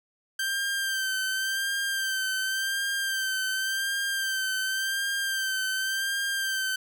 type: tone with vibrato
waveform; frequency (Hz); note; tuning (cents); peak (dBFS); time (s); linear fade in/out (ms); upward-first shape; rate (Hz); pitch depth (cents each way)
sawtooth; 1568; G6; 0; -23; 0.39-6.76; 5; sine; 0.9; 38
effects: none